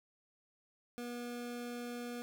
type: tone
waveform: 25% pulse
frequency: 241.2 Hz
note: B3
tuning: 41 cents flat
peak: -37 dBFS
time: 0.98-2.22 s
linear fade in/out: 0 ms
effects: none